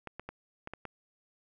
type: clicks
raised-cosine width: 0.5 ms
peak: -25 dBFS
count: 6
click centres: 0.073 / 0.196 / 0.29 / 0.674 / 0.736 / 0.853 s
effects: none